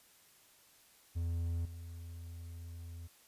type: tone with level steps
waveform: triangle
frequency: 84.5 Hz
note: E2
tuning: 43 cents sharp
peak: -31 / -42 dBFS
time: 1.15-3.08 s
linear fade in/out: 20 ms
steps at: 1.65 s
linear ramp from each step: 5 ms
effects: white hiss -64 dBFS RMS until 3.27 s + resampled to 32000 Hz